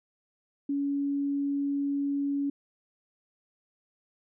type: tone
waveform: sine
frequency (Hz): 281.8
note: C#4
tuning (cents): +29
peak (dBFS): -26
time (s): 0.69-2.5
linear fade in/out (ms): 5
effects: none